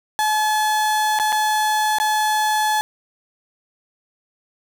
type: tone with dropouts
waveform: 35% pulse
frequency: 857 Hz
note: A5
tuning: 46 cents flat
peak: -15 dBFS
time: 0.19-2.81 s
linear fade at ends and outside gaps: 0 ms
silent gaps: 1.189-1.198 / 1.322-1.326 / 1.985-2 s
effects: none